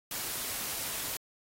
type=noise; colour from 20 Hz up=white; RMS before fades=-36 dBFS; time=0.11-1.17 s; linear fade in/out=2 ms; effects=AAC 48 kbps